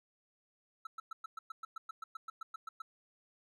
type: tone bursts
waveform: triangle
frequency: 1318.5 Hz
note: E6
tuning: in tune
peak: -38 dBFS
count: 16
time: 0.85-2.82 s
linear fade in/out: 5 ms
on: 20 ms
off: 110 ms
effects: none